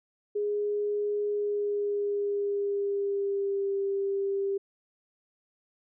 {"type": "tone with pitch glide", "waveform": "sine", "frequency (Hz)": [413.7, 394.8], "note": ["G#4", "G4"], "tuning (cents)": [-7, 12], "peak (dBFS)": -26, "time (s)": [0.35, 4.58], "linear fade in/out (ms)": 10, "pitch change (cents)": -81, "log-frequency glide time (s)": [1.28, 3.76], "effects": []}